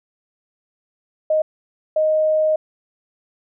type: tone bursts at uneven times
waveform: sine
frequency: 622.3 Hz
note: D#5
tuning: in tune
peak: -14 dBFS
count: 2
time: 1.3-1.42 / 1.96-2.56 s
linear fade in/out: 5 ms
effects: none